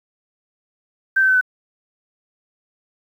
sine tone with pitch steps, 1560 / 1541.2 / 1522.6 / 1504.3 Hz, G6 / G6 / F#6 / F#6, -9 / -30 / +49 / +28 cents, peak -12 dBFS, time 1.16-1.412 s, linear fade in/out 10 ms, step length 63 ms, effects 8-bit

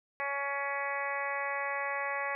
harmonic tone, 280 Hz, C#4, 18 cents sharp, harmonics 2 / 3 / 4 / 5 / 6 / 7 / 8 / 9, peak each -39 / -39 / -38 / -47 / -40 / -37 / -41 / -47 dBFS, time 0.2-2.35 s, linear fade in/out 0 ms, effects none

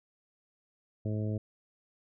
harmonic tone, 106.9 Hz, A2, 49 cents flat, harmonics 1 / 2 / 3 / 4 / 5 / 6, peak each -31 / -37 / -41 / -43 / -45 / -47 dBFS, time 1.05-1.38 s, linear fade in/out 5 ms, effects none

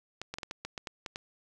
clicks, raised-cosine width 0.2 ms, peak -20 dBFS, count 10, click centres 0.216 / 0.34 / 0.385 / 0.432 / 0.511 / 0.65 / 0.778 / 0.872 / 1.062 / 1.159 s, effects none

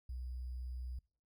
sine tone with sample-and-hold, 62.3 Hz, B1, 16 cents sharp, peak -40 dBFS, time 0.09-0.99 s, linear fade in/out 5 ms, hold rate 4900 Hz, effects noise-tail reverb RT60 0.5 s tail -26 dB re dry

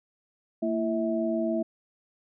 sine tone cluster, 227.5 / 334.3 / 649 Hz, A#3 / E4 / E5, -42 / +24 / -27 cents, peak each -29 dBFS, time 0.62-1.63 s, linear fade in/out 10 ms, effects none

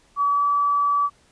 sine tone with pitch glide, 1142 to 1149.9 Hz, D6 to D6, -49 to -37 cents, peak -17 dBFS, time 0.16-1.1 s, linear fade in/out 50 ms, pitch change +12 cents, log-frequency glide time 0.3-0.44 s, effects pink hiss -58 dBFS RMS until 1.31 s + resampled to 22050 Hz

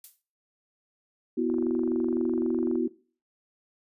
violet noise with exponential decay, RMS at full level -39 dBFS, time 0.04-0.22 s, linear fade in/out 2 ms, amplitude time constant 38 ms
sine chord, B suspended fourth, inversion none, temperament equal, 246.9 / 329.6 / 370 Hz, B3 / E4 / F#4, 0 / 0 / 0 cents, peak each -28 dBFS, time 1.37-2.88 s, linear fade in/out 10 ms
click train, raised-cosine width 1 ms, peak -30 dBFS, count 31, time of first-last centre 1.5-2.755 s, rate 23.9 Hz
effects noise-tail reverb RT60 0.4 s tail -20 dB re dry + resampled to 32000 Hz

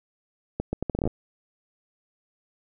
accelerating click train, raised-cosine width 2 ms, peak -13 dBFS, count 11, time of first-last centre 0.6-1.075 s, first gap 130 ms, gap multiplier 0.74, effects none

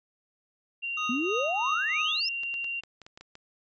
sine tone, 2766 Hz, F7, 17 cents flat, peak -30 dBFS, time 0.82-2.81 s, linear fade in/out 20 ms
square tone with tremolo, 1244.5 Hz, D#6, in tune, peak -30 dBFS, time 0.97-2.2 s, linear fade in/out 5 ms, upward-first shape triangle, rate 3.1 Hz, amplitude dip 90%
sine exponential sweep, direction up, 227.8 to 5480 Hz, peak -27 dBFS, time 1.09-2.29 s, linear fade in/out 5 ms
clicks, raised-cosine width 0.2 ms, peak -29 dBFS, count 9, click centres 2.434 / 2.541 / 2.644 / 2.836 / 3.017 / 3.065 / 3.175 / 3.21 / 3.354 s
effects resampled to 16000 Hz

